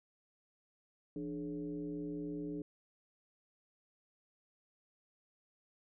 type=tone with frequency modulation; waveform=sine; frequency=295.8 Hz; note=D4; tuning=13 cents sharp; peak=-38 dBFS; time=1.16-2.62 s; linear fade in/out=2 ms; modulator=127 Hz; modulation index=0.94; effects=none